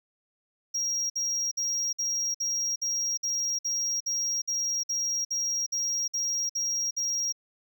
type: tone bursts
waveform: triangle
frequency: 5630 Hz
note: F8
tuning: 13 cents sharp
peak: -25 dBFS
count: 16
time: 0.74-7.325 s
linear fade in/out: 10 ms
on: 360 ms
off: 55 ms
effects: none